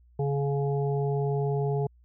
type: harmonic tone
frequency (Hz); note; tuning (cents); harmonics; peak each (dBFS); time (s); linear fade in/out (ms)
140.5; C#3; +24; 1 / 3 / 5 / 6; -26 / -29 / -37 / -40; 0.19-1.87; 5
effects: added 60 Hz sine -55 dBFS peak until 2.04 s